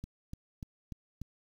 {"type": "click train", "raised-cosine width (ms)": 5, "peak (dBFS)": -28, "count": 5, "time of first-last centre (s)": [0.04, 1.216], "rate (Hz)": 3.4, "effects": ["9-bit"]}